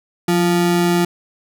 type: ring-modulated tone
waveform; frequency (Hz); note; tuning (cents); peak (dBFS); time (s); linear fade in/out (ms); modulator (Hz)
square; 261.6; C4; 0; -11; 0.28-1.05; 5; 84.5
effects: none